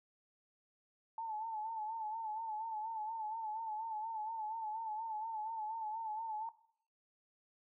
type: tone with vibrato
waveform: sine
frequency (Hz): 880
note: A5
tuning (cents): 0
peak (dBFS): -38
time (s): 1.18-6.49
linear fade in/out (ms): 2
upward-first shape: sine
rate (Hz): 4.2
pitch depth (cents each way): 65
effects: noise-tail reverb RT60 0.6 s tail -17 dB re dry